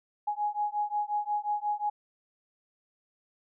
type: beating tone pair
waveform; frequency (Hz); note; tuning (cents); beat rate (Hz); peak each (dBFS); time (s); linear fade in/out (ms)
sine; 830.6 / 836.2; G#5 / G#5; 0 / +12; 5.6; -31; 0.27-1.9; 10
effects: none